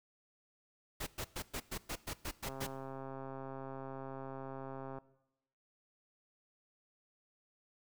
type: noise bursts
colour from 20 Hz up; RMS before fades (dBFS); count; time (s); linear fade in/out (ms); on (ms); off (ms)
pink; -40; 10; 1-2.67; 10; 68; 110
type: click train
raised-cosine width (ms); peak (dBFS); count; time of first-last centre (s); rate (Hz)
1; -32; 338; 2.47-4.985; 134
effects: noise-tail reverb RT60 0.9 s tail -19 dB re dry